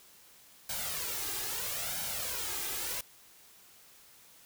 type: noise with flanger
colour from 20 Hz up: white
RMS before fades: -36 dBFS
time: 0.69-3.01 s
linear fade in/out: 5 ms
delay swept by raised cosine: 1.3 to 2.5 ms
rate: 0.77 Hz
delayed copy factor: +0.65
effects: white hiss -58 dBFS RMS until 4.45 s